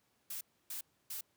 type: noise bursts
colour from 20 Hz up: blue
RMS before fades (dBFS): -42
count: 3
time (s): 0.3-1.21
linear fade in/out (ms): 5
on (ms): 110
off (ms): 290
effects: pink hiss -75 dBFS RMS until 1.36 s + high-pass 100 Hz 12 dB/octave